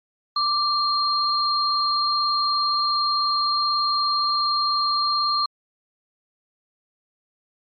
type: tone pair together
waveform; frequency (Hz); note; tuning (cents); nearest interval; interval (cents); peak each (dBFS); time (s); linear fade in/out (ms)
sine; 1174.7 / 4206; D6 / C8; 0 / +8; octave + minor seventh; 2208; -21 / -22; 0.36-5.46; 5
effects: MP3 48 kbps